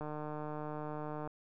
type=click train; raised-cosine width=1 ms; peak=-28 dBFS; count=192; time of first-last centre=0.01-1.275 s; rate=151 Hz; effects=none